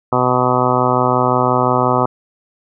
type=harmonic tone; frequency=125.7 Hz; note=B2; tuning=31 cents sharp; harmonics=1 / 2 / 3 / 4 / 5 / 6 / 7 / 8 / 9 / 10; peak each=-21 / -21 / -21 / -21 / -21 / -21 / -21 / -21 / -21 / -21 dBFS; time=0.12-2.06 s; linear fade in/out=5 ms; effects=none